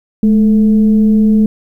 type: tone with frequency modulation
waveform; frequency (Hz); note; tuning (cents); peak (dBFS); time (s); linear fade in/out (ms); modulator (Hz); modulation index
sine; 213.5; G#3; +48; -6; 0.23-1.46; 2; 231; 0.31
effects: 8-bit